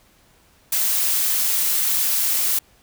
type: noise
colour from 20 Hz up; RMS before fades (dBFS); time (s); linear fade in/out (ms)
blue; -20; 0.72-2.59; 5
effects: pink hiss -56 dBFS RMS until 2.82 s